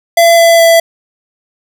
square tone with pitch steps, 676 / 670.9 / 665.9 Hz, E5 / E5 / E5, +43 / +30 / +17 cents, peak -4 dBFS, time 0.17-0.8 s, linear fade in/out 5 ms, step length 210 ms, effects none

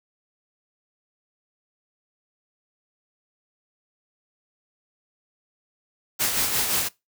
white noise with tremolo, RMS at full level -22 dBFS, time 6.19-6.89 s, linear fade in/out 20 ms, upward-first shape sine, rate 5.7 Hz, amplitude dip 45%, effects noise-tail reverb RT60 0.2 s tail -21 dB re dry

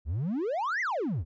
triangle exponential two-way sweep, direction up then down, 65.41 to 2116 to 65.41 Hz, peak -25 dBFS, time 0.05-1.25 s, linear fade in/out 50 ms, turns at 0.81 s, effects tanh soft clip ceiling -21 dBFS + resampled to 16000 Hz

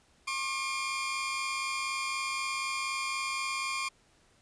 sawtooth tone cluster, 1079 / 1176 / 2396 Hz, C#6 / D6 / D7, -47 / +2 / +34 cents, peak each -31 / -38 / -31 dBFS, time 0.27-3.89 s, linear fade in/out 10 ms, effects pink hiss -65 dBFS RMS until 4.41 s + resampled to 22050 Hz

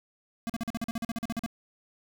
square tone bursts, 230 Hz, A#3, 23 cents flat, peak -30 dBFS, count 15, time 0.47-1.462 s, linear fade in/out 0 ms, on 26 ms, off 43 ms, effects none

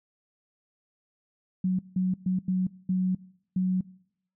sine tone bursts at uneven times, 185 Hz, F#3, in tune, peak -22 dBFS, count 6, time 1.64-1.79 / 1.96-2.14 / 2.26-2.39 / 2.48-2.67 / 2.89-3.15 / 3.56-3.81 s, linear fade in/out 5 ms, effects noise-tail reverb RT60 0.7 s tail -22 dB re dry

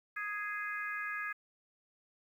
harmonic tone, 415.3 Hz, G#4, in tune, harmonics 3 / 4 / 5 / 6, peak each -42 / -38 / -43 / -47 dBFS, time 0.16-1.33 s, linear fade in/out 10 ms, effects 11-bit

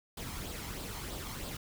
pink noise with flanger, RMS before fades -41 dBFS, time 0.17-1.57 s, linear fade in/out 5 ms, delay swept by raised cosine 0.23 to 0.97 ms, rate 3.1 Hz, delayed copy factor +0.5, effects none

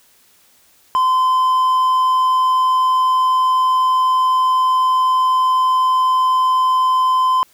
triangle tone, 1028 Hz, C6, 31 cents flat, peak -10 dBFS, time 0.95-7.43 s, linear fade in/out 0 ms, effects white hiss -53 dBFS RMS until 7.53 s

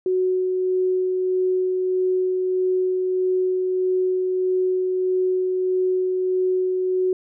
sine tone with tremolo, 370 Hz, F#4, in tune, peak -17 dBFS, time 0.06-7.13 s, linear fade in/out 2 ms, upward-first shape sine, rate 1.6 Hz, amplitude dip 25%, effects none

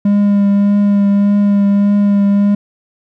triangle tone with vibrato, 202.2 Hz, G#3, 46 cents flat, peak -6 dBFS, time 0.05-2.55 s, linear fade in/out 5 ms, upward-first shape triangle, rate 1.7 Hz, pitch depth 18 cents each way, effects none

